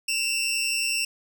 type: tone pair together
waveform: 20% pulse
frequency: 2637 / 2768 Hz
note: E7 / F7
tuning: 0 / -16 cents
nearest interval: minor second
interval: 84 cents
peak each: -22 dBFS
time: 0.08-1.05 s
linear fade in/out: 5 ms
effects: none